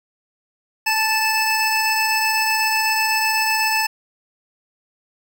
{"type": "tone pair together", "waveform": "25% pulse", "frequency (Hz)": [877, 2623], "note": ["A5", "E7"], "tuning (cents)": [-6, -9], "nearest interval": "octave + perfect fifth", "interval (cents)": 1897, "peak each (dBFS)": -16, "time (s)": [0.86, 3.87], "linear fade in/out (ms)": 10, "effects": []}